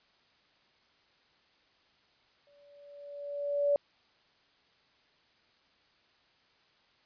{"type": "tone with exponential growth", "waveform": "sine", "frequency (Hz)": 574, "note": "D5", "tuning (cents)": -40, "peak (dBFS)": -22, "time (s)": [2.47, 3.76], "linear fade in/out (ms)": 1, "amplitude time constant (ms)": 280, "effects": ["white hiss -67 dBFS RMS until 7.05 s", "resampled to 11025 Hz"]}